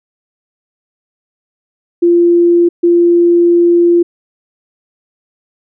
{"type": "tone bursts at uneven times", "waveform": "sine", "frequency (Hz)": 345.1, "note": "F4", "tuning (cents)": -21, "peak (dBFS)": -5, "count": 2, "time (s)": [[2.02, 2.69], [2.83, 4.03]], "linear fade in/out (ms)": 10, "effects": []}